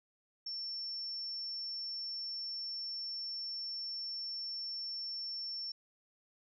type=tone; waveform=sine; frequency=5420 Hz; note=E8; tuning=47 cents sharp; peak=-38 dBFS; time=0.46-5.72 s; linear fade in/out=5 ms; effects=none